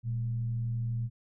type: tone with frequency modulation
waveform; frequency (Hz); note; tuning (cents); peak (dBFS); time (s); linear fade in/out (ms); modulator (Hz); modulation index
sine; 117.3; A#2; +11; -29; 0.03-1.1; 50; 87.9; 0.28
effects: none